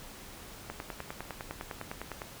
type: click train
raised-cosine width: 0.5 ms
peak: -22 dBFS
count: 16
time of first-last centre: 0.7-2.218 s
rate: 9.88 Hz
effects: pink hiss -48 dBFS RMS until 2.4 s